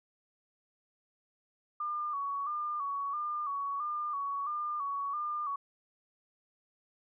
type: tone with vibrato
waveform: sine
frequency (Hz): 1161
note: D6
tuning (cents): -20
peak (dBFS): -32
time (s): 1.8-5.56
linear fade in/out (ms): 5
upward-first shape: square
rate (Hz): 1.5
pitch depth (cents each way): 61
effects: none